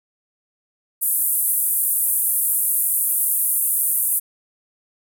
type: band-pass noise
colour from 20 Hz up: pink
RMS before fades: -20 dBFS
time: 1.01-4.2 s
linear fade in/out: 20 ms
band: 9500 to 15000 Hz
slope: 48 dB/octave
effects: none